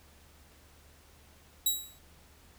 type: tone with exponential decay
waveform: 10% pulse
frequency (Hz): 3869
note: B7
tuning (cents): -36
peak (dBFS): -15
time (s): 1.66-1.99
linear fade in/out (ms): 5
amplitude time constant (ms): 70
effects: added 74 Hz sine -60 dBFS peak until 2.58 s + pink hiss -60 dBFS RMS until 2.58 s